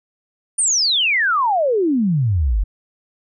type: exponential sweep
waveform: sine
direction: down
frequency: 9390 to 43.65 Hz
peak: -14 dBFS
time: 0.58-2.64 s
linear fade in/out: 10 ms
effects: none